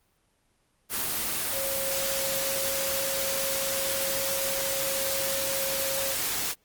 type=tone in noise; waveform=sine; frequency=543 Hz; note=C#5; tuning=36 cents flat; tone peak=-32 dBFS; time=1.51-6.16 s; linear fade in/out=50 ms; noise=white; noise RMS=-29 dBFS; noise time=0.89-6.55 s; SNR=-6 dB; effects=pink hiss -69 dBFS RMS until 6.64 s + Opus 24 kbps